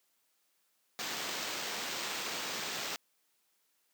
white noise with sample-and-hold, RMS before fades -38 dBFS, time 0.99-2.96 s, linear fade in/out 0 ms, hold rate 11025 Hz, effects white hiss -75 dBFS RMS until 3.93 s + high-pass 200 Hz 12 dB/octave

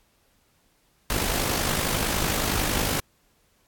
pink noise with amplitude modulation, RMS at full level -23 dBFS, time 1.1-3 s, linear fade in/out 0 ms, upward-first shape sine, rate 50.9 Hz, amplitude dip 50%, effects pink hiss -65 dBFS RMS until 3.67 s + AAC 64 kbps

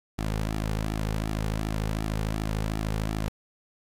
sawtooth tone with flanger, 53.4 Hz, G#1, 49 cents sharp, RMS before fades -29 dBFS, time 0.18-3.29 s, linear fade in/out 10 ms, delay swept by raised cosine 1.9 to 3.1 ms, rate 2.7 Hz, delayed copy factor -0.6, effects resampled to 32000 Hz + 8-bit

